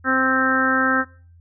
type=harmonic tone; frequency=261.6 Hz; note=C4; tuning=in tune; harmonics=1 / 2 / 3 / 4 / 5 / 6 / 7; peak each=-22 / -27 / -31 / -30 / -21 / -20 / -27 dBFS; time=0.04-1.05 s; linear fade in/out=50 ms; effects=noise-tail reverb RT60 0.4 s tail -20 dB re dry + added 85 Hz sine -46 dBFS peak until 1.4 s